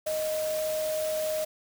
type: tone in noise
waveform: sine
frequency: 622.3 Hz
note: D#5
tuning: in tune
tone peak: -27 dBFS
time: 0.06-1.45 s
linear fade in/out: 10 ms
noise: white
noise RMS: -38 dBFS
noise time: 0.06-1.45 s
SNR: +8 dB
effects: none